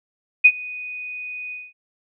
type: tone with ADSR envelope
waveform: sine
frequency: 2486 Hz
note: D#7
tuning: 2 cents flat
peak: -5 dBFS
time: 0.44-1.73 s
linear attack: 14 ms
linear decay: 57 ms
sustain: -24 dB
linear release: 210 ms
effects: none